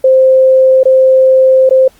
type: tone with dropouts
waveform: sine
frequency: 523.3 Hz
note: C5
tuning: in tune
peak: -3 dBFS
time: 0.04-1.88 s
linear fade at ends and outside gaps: 5 ms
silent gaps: 0.833-0.854 / 1.693-1.708 s
effects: pink hiss -47 dBFS RMS until 1.99 s + Opus 24 kbps